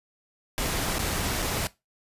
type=noise with dropouts; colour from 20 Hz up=pink; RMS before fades=-28 dBFS; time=0.58-1.67 s; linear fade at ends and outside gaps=0 ms; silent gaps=0.984-0.992 / 1.421-1.425 s; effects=noise-tail reverb RT60 0.2 s tail -18 dB re dry + resampled to 32000 Hz